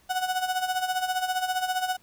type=tone with tremolo; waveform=35% pulse; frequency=740 Hz; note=F#5; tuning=in tune; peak=-21 dBFS; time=0.09-1.97 s; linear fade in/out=20 ms; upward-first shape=sine; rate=15 Hz; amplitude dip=70%; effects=pink hiss -61 dBFS RMS until 2.02 s